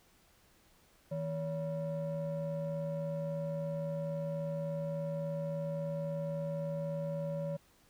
triangle ring-modulated tone, 202.4 Hz, G#3, 44 cents flat, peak -29 dBFS, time 1.11-7.57 s, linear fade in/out 10 ms, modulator 363 Hz, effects pink hiss -66 dBFS RMS until 7.89 s

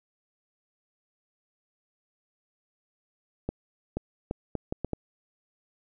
accelerating click train, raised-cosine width 2 ms, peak -16 dBFS, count 7, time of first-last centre 3.49-4.933 s, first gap 480 ms, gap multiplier 0.71, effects none

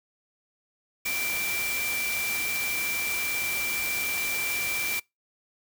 sine tone in noise, 2349 Hz, D7, in tune, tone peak -29 dBFS, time 1.05-5 s, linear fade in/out 10 ms, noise white, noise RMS -32 dBFS, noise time 1.05-5 s, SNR 0 dB, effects noise-tail reverb RT60 0.2 s tail -25 dB re dry

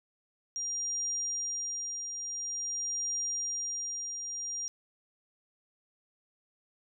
sine tone with tremolo, 5700 Hz, F8, 34 cents sharp, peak -30 dBFS, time 0.56-4.68 s, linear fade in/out 0 ms, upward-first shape triangle, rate 0.48 Hz, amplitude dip 50%, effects none

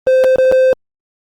triangle tone with dropouts, 519 Hz, C5, 14 cents flat, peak -5 dBFS, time 0.07-0.73 s, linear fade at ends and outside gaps 0 ms, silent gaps 0.239-0.244 / 0.359-0.384 / 0.515-0.523 s, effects Opus 24 kbps

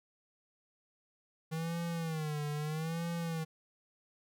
square tone with vibrato, 158.4 Hz, D#3, 31 cents sharp, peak -35 dBFS, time 1.51-3.45 s, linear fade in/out 20 ms, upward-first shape sine, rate 0.78 Hz, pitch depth 120 cents each way, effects none

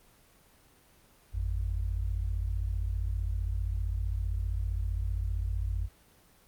sine tone pair together, 51.99 / 87.31 Hz, G#1 / F2, +3 / 0 cents, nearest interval major sixth, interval 897 cents, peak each -30 / -33 dBFS, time 1.32-5.89 s, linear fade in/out 50 ms, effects pink hiss -61 dBFS RMS until 6.47 s + Opus 24 kbps

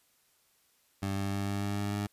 20% pulse tone with pitch steps, 98 / 98.74 / 99.48 / 100.23 / 100.99 / 101.75 / 102.52 Hz, G2 / G2 / G2 / G2 / G#2 / G#2 / G#2, 0 / +13 / +26 / +39 / -48 / -35 / -22 cents, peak -26 dBFS, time 1.02-2.07 s, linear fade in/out 10 ms, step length 150 ms, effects white hiss -69 dBFS RMS until 2.12 s + resampled to 32000 Hz

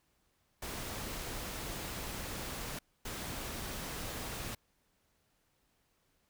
pink noise bursts at uneven times, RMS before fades -41 dBFS, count 2, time 0.62-2.79 / 3.05-4.55 s, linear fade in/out 5 ms, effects pink hiss -75 dBFS RMS until 6.29 s

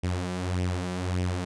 sawtooth tone with flanger, 90.4 Hz, F#2, 40 cents flat, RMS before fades -29 dBFS, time 0.03-1.45 s, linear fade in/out 10 ms, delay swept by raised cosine 0.35 to 5.25 ms, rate 1.7 Hz, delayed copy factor +0.6, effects resampled to 22050 Hz

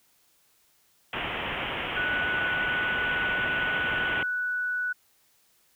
white low-pass noise, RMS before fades -32 dBFS, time 1.13-4.23 s, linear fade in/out 2 ms, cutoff 3200 Hz, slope 96 dB/octave
sine tone, 1480 Hz, F#6, in tune, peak -26 dBFS, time 1.96-4.93 s, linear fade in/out 10 ms
effects white hiss -65 dBFS RMS until 5.75 s

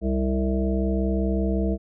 harmonic tone with a mistuned harmonic, 65.41 Hz, C2, in tune, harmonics 1 / 3 / 5 / 7 / 9 / 10, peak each -24 / -25 / -29 / -31 / -39 / -33 dBFS, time 0.01-1.78 s, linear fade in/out 50 ms, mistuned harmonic 7, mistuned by -15 cents, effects none

